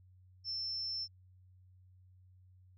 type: tone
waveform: sine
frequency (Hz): 5340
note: E8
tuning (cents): +22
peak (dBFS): -36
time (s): 0.44-1.08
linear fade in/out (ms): 50
effects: added 92 Hz sine -59 dBFS peak until 2.77 s